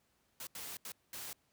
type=noise bursts at uneven times; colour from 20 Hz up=white; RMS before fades=-45 dBFS; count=4; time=0.4-0.47 / 0.55-0.77 / 0.85-0.92 / 1.13-1.33 s; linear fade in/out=2 ms; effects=pink hiss -75 dBFS RMS until 1.52 s + high-pass 60 Hz 12 dB/octave